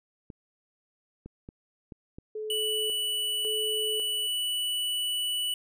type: clicks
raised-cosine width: 3 ms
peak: -29 dBFS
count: 5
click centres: 0.302 / 1.26 / 1.489 / 1.922 / 2.185 s
type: tone with tremolo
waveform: sine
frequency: 430.6 Hz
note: A4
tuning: 37 cents flat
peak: -32 dBFS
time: 2.35-4.27 s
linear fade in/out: 5 ms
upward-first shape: square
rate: 0.91 Hz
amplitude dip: 80%
type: tone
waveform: square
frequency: 2960 Hz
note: F#7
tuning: in tune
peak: -28 dBFS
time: 2.5-5.54 s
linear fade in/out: 2 ms
effects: none